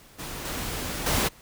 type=noise with level steps; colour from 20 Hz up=pink; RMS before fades=-36 / -32 / -24 dBFS; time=0.18-1.29 s; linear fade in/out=20 ms; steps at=0.45 / 1.06 s; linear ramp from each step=5 ms; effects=pink hiss -52 dBFS RMS until 1.41 s